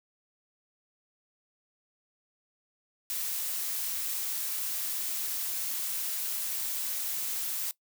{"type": "noise", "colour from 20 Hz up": "blue", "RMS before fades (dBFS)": -33, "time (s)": [3.1, 7.71], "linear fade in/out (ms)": 0, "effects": ["noise-tail reverb RT60 0.1 s tail -20 dB re dry"]}